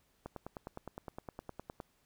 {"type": "click train", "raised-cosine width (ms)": 1, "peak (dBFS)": -28, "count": 16, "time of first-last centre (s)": [0.26, 1.802], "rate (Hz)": 9.73, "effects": ["pink hiss -73 dBFS RMS until 2.05 s"]}